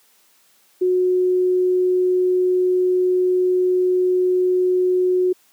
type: tone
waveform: sine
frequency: 365.4 Hz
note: F#4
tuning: 22 cents flat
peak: -14 dBFS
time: 0.81-5.33 s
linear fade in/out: 10 ms
effects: white hiss -57 dBFS RMS until 5.52 s + high-pass 200 Hz 12 dB/octave